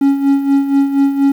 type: tone with tremolo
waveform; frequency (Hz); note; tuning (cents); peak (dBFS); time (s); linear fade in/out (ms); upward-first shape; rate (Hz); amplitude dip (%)
triangle; 277.2; C#4; 0; -5; 0.01-1.32; 5; sine; 4.2; 65
effects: 7-bit